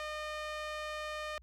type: tone with band-pass filter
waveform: sawtooth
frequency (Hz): 609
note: D#5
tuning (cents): -37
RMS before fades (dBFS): -40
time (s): 0-1.38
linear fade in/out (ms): 0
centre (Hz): 1800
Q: 0.65
effects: added 60 Hz sine -56 dBFS peak until 1.42 s